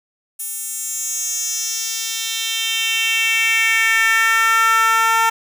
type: tone with high-pass filter sweep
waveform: 10% pulse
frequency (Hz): 450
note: A4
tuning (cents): +39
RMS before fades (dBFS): -18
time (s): 0.39-5.3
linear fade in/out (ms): 10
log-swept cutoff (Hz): 10000 to 1000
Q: 3.2
effects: none